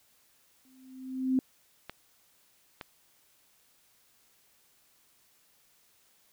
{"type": "tone with exponential growth", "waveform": "sine", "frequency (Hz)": 260, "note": "C4", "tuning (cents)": -11, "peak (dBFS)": -21, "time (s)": [0.65, 1.39], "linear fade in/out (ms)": 1, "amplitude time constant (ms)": 160}
{"type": "clicks", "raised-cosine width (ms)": 0.3, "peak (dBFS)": -23, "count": 2, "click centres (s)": [1.896, 2.812]}
{"effects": ["white hiss -66 dBFS RMS until 6.32 s"]}